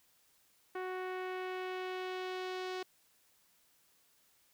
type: tone with low-pass filter sweep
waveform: sawtooth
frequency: 370 Hz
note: F#4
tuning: in tune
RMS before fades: -40 dBFS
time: 0.75-2.83 s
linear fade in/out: 5 ms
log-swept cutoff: 1800 to 4600 Hz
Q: 1.3
effects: white hiss -70 dBFS RMS until 4.53 s